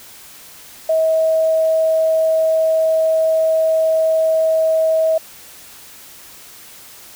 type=tone; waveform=sine; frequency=641 Hz; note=E5; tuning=49 cents flat; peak=-12 dBFS; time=0.89-5.18 s; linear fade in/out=5 ms; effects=white hiss -40 dBFS RMS until 7.15 s